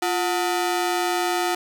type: ring-modulated tone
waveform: sawtooth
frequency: 540 Hz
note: C#5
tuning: 45 cents flat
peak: -14 dBFS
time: 0.02-1.55 s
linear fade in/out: 5 ms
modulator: 190 Hz
effects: none